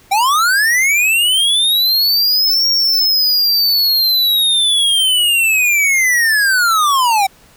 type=linear two-way sweep; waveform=square; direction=up then down; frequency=755 to 5588 to 755 Hz; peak=-11 dBFS; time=0.11-7.27 s; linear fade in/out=10 ms; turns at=2.68 s; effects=pink hiss -47 dBFS RMS until 7.56 s